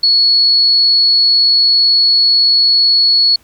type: tone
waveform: sine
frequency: 4379 Hz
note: C#8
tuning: 22 cents flat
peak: -7 dBFS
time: 0.03-3.36 s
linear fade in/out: 5 ms
effects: pink hiss -50 dBFS RMS until 3.43 s